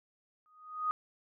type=tone with exponential growth; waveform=sine; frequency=1244.5 Hz; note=D#6; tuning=in tune; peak=-26 dBFS; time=0.46-0.91 s; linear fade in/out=0 ms; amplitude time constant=97 ms; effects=none